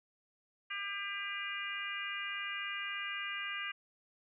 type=harmonic tone with a mistuned harmonic; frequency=399.8 Hz; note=G4; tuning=34 cents sharp; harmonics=3 / 4 / 5 / 6 / 7; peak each=-45 / -43 / -43 / -43 / -43 dBFS; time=0.7-3.72 s; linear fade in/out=10 ms; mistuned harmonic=7; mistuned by=+21 cents; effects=none